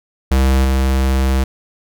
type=tone with level steps; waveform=square; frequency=66.1 Hz; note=C2; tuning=18 cents sharp; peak=-11 / -13 dBFS; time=0.31-1.44 s; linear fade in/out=5 ms; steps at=0.64 s; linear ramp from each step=10 ms; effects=none